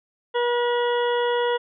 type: harmonic tone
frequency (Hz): 481.8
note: B4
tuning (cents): -43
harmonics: 1 / 2 / 3 / 4 / 6 / 7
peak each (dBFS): -21 / -26 / -32 / -33 / -36 / -35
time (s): 0.34-1.58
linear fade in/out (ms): 20
effects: none